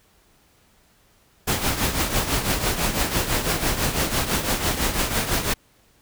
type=noise with tremolo; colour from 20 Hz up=pink; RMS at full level=-20 dBFS; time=1.47-5.54 s; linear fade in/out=10 ms; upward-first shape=triangle; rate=6 Hz; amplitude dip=70%; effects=pink hiss -59 dBFS RMS until 6.01 s